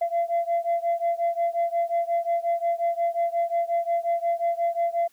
sine beating tone pair, 680 / 685.6 Hz, F5 / F5, -46 / -32 cents, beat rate 5.6 Hz, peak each -23 / -24 dBFS, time 0.01-5.08 s, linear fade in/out 10 ms, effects tanh soft clip ceiling -18 dBFS + white hiss -62 dBFS RMS until 5.12 s

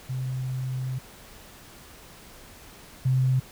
sine tone pair in turn, 129.3 / 129.78 Hz, C3 / C3, -20 / -14 cents, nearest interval unison, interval 6 cents, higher second, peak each -27 / -19 dBFS, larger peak second, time 0.09-0.99 / 3.05-3.4 s, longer first, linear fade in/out 10 ms, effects pink hiss -48 dBFS RMS until 3.51 s

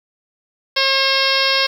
harmonic tone, 539 Hz, C#5, 49 cents flat, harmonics 1 / 2 / 3 / 4 / 5 / 6 / 7 / 8 / 9 / 10, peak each -23 / -23 / -23 / -23 / -23 / -23 / -23 / -23 / -23 / -23 dBFS, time 0.76-1.67 s, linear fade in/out 10 ms, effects 7-bit

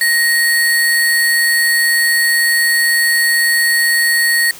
sine tone with sample-and-hold, 1878 Hz, A#6, 12 cents sharp, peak -10 dBFS, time 0.01-4.51 s, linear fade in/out 2 ms, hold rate 6300 Hz, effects white hiss -35 dBFS RMS until 4.59 s + high-pass 80 Hz 12 dB/octave

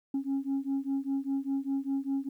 sine beating tone pair, 271 / 276 Hz, C#4 / C#4, -39 / -7 cents, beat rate 5 Hz, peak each -30 dBFS, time 0.14-2.29 s, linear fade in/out 5 ms, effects tanh soft clip ceiling -25 dBFS + 11-bit

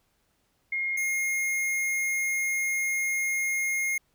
sine / square tone pair in turn, 2140 / 2140 Hz, C7 / C7, +38 / +38 cents, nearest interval unison, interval 0 cents, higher neither, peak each -26 dBFS, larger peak neither, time 0.72-0.97 / 0.97-3.98 s, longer second, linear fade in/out 5 ms, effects pink hiss -71 dBFS RMS until 4.14 s

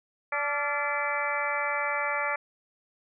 harmonic tone with a mistuned harmonic, 290 Hz, D4, 22 cents flat, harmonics 2 / 3 / 4 / 5 / 6 / 7 / 8, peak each -34 / -34 / -34 / -34 / -34 / -34 / -34 dBFS, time 0.32-2.36 s, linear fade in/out 5 ms, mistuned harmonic 5, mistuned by -80 cents, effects none

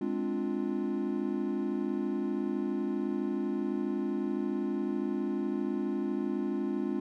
triangle chord, D half-diminished seventh, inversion second, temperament equal, 207.7 / 261.6 / 293.7 / 349.2 Hz, Ab3 / C4 / D4 / F4, 0 / 0 / 0 / 0 cents, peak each -33 dBFS, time 0.01-7 s, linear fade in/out 5 ms, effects none

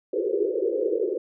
pink band-pass noise, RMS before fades -25 dBFS, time 0.13-1.18 s, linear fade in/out 5 ms, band 340 to 520 Hz, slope 96 dB/octave, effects none

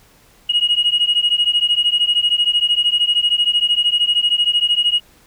sine beating tone pair, 2882 / 2895 Hz, F#7 / F#7, -46 / -38 cents, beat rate 13 Hz, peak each -15 dBFS, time 0.49-5 s, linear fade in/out 10 ms, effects tanh soft clip ceiling -8 dBFS + pink hiss -51 dBFS RMS until 5.26 s

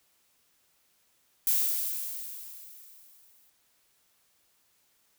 violet noise with exponential decay, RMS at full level -24 dBFS, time 1.47-3.5 s, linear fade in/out 2 ms, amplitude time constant 440 ms, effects white hiss -69 dBFS RMS until 5.18 s

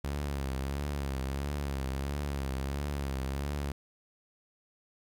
sawtooth tone with vibrato, 69.3 Hz, C#2, in tune, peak -28 dBFS, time 0.04-3.72 s, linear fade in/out 5 ms, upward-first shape triangle, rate 1.5 Hz, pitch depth 93 cents each way, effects 11-bit

